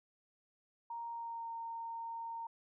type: tone with pitch glide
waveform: sine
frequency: 932.3 to 919.5 Hz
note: A#5 to A#5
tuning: 0 to -24 cents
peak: -40 dBFS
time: 0.9-2.47 s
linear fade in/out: 5 ms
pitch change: -24 cents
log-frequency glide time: 1.11-1.49 s
effects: none